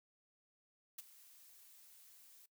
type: noise with ADSR envelope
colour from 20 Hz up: blue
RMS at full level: -45 dBFS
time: 0.98-2.46 s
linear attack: 8 ms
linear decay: 23 ms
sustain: -17 dB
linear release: 5 ms
effects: noise-tail reverb RT60 0.1 s tail -19 dB re dry